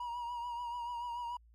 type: tone with vibrato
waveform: triangle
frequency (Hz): 957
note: A#5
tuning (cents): +45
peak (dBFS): -35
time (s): 0-1.37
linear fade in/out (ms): 5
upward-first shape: triangle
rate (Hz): 6.9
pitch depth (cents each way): 49
effects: added 57 Hz sine -59 dBFS peak until 1.54 s + MP3 64 kbps